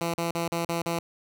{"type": "tone bursts", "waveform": "10% pulse", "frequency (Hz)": 168.7, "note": "E3", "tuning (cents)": 40, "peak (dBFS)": -18, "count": 6, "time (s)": [0.01, 0.99], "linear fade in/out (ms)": 2, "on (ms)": 130, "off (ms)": 40, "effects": []}